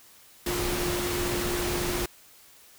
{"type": "tone in noise", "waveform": "sine", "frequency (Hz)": 353.6, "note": "F4", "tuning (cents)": 22, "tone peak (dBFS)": -30, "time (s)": [0.46, 2.06], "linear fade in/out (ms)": 5, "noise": "pink", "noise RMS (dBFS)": -30, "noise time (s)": [0.46, 2.06], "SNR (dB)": -3, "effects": ["white hiss -54 dBFS RMS until 2.78 s"]}